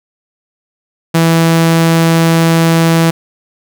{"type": "tone", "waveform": "sawtooth", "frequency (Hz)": 164.81, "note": "E3", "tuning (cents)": 0, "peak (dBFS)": -3, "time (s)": [1.14, 3.11], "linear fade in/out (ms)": 10, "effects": []}